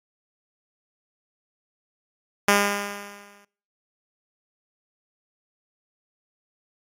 5% pulse tone with exponential decay, 202.8 Hz, G#3, 41 cents flat, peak -3 dBFS, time 2.48-3.45 s, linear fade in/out 5 ms, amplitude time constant 210 ms, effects noise-tail reverb RT60 0.5 s tail -24 dB re dry + AAC 64 kbps

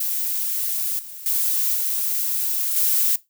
violet noise with level steps, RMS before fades -24 / -37 / -21 / -23 / -19 dBFS, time 0-3.16 s, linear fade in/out 5 ms, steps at 0.99 / 1.26 / 1.75 / 2.76 s, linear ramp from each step 2 ms, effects noise-tail reverb RT60 0.2 s tail -19 dB re dry

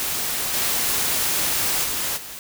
white noise with level steps, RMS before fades -25 / -22 / -25 / -36 dBFS, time 0-2.39 s, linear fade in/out 0 ms, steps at 0.53 / 1.83 / 2.16 s, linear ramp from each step 20 ms, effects none

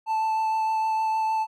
triangle tone with vibrato, 880 Hz, A5, in tune, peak -20 dBFS, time 0.06-1.47 s, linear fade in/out 50 ms, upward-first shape triangle, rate 6.5 Hz, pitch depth 11 cents each way, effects none

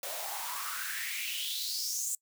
white noise with high-pass filter sweep, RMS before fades -36 dBFS, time 0.03-2.15 s, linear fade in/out 2 ms, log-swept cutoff 540 to 7700 Hz, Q 5.8, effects noise-tail reverb RT60 0.1 s tail -23 dB re dry

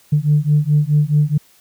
sine beating tone pair, 146.6 / 151.3 Hz, D3 / D#3, -3 / -48 cents, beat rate 4.7 Hz, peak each -14 dBFS, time 0.12-1.38 s, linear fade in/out 10 ms, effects tanh soft clip ceiling -5 dBFS + white hiss -52 dBFS RMS until 1.6 s

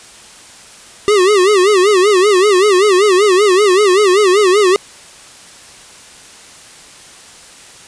square tone with vibrato, 391.5 Hz, G4, 2 cents flat, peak -8 dBFS, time 1.08-4.76 s, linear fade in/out 0 ms, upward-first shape sine, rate 5.2 Hz, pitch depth 150 cents each way, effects white hiss -38 dBFS RMS until 7.87 s + resampled to 22050 Hz

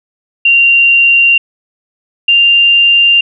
sine tone pair in turn, 2768 / 2790 Hz, F7 / F7, -16 / -2 cents, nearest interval unison, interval 14 cents, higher second, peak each -4 dBFS, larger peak neither, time 0.45-1.38 / 2.28-3.21 s, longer neither, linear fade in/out 5 ms, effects none

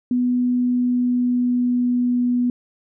sine tone with pitch glide, 247.3 to 245.2 Hz, B3 to B3, +3 to -12 cents, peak -16 dBFS, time 0.11-2.5 s, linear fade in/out 2 ms, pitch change -15 cents, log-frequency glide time 0.46-2.26 s, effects none

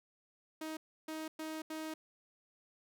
sawtooth tone bursts at uneven times, 314.7 Hz, D#4, 20 cents sharp, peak -36 dBFS, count 4, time 0.61-0.77 / 1.08-1.28 / 1.39-1.62 / 1.7-1.94 s, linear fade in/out 5 ms, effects none

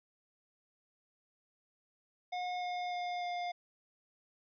square tone with pitch steps, 721 / 716.4 / 711.9 / 707.4 Hz, F#5 / F5 / F5 / F5, -45 / +44 / +33 / +22 cents, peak -36 dBFS, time 2.32-3.52 s, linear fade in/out 10 ms, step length 300 ms, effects resampled to 11025 Hz

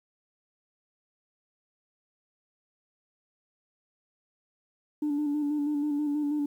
sine tone with vibrato, 293.7 Hz, D4, in tune, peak -24 dBFS, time 5.02-6.46 s, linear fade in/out 5 ms, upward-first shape square, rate 6.2 Hz, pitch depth 31 cents each way, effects tanh soft clip ceiling -23 dBFS + 10-bit

